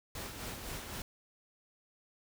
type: noise with tremolo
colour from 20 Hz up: pink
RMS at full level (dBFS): -41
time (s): 0.15-1.02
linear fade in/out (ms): 2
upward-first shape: sine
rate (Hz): 3.9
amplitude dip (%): 45
effects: none